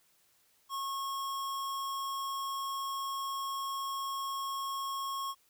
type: tone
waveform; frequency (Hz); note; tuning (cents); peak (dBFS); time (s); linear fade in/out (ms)
square; 1091; C#6; -28; -35; 0.69-5.35; 50
effects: white hiss -69 dBFS RMS until 5.49 s